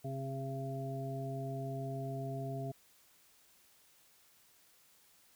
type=harmonic tone with a mistuned harmonic; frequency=135 Hz; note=C#3; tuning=45 cents flat; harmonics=1 / 2 / 3 / 5; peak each=-39 / -46 / -46 / -43 dBFS; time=0.04-2.72 s; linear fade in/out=10 ms; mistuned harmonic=2; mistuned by=-22 cents; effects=white hiss -66 dBFS RMS until 5.35 s